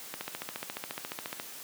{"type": "click train", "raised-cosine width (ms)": 0.3, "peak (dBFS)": -19, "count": 19, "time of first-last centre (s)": [0.14, 1.399], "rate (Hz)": 14.3, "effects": ["white hiss -45 dBFS RMS until 1.63 s", "high-pass 150 Hz 12 dB/octave"]}